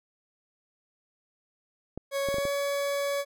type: clicks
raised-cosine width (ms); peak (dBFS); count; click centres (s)
2; -22; 5; 1.976 / 2.287 / 2.343 / 2.384 / 2.453
type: tone with pitch glide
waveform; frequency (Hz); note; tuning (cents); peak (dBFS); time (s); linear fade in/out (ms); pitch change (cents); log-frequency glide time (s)
40% pulse; 554.4 to 564.4; C#5 to C#5; 0 to +31; -26; 2.11-3.25; 50; +31; 2.24-2.5
effects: none